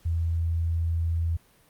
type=tone; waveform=sine; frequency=83.1 Hz; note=E2; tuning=15 cents sharp; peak=-23 dBFS; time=0.05-1.37 s; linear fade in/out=10 ms; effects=pink hiss -60 dBFS RMS until 1.69 s + Opus 48 kbps